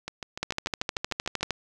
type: two click trains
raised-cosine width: 0.2 ms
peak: -10 / -17 dBFS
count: 15 / 10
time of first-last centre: 0.43-1.507 / 0.08-1.409 s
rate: 13 / 6.77 Hz
effects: none